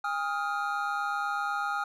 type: tone cluster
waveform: triangle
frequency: 812 / 1256 / 1404 Hz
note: G#5 / D#6 / F6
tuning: -39 / +16 / +9 cents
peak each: -31 dBFS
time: 0.04-1.84 s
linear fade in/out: 5 ms
effects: none